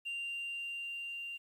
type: tone with level ramp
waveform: sine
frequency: 2780 Hz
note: F7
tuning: 9 cents flat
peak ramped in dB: -34 to -39 dBFS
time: 0.05-1.38 s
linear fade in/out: 20 ms
effects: tanh soft clip ceiling -35 dBFS + 11-bit